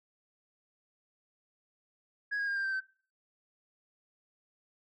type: tone with pitch steps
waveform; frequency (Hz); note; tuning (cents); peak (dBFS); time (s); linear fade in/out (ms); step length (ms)
sine; 1661.2 / 1636.4 / 1612 / 1588 / 1564.3 / 1541; G#6 / G#6 / G6 / G6 / G6 / G6; 0 / -26 / +48 / +22 / -4 / -30; -28; 2.31-2.808; 20; 83
effects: noise-tail reverb RT60 0.4 s tail -21 dB re dry + tanh soft clip ceiling -29 dBFS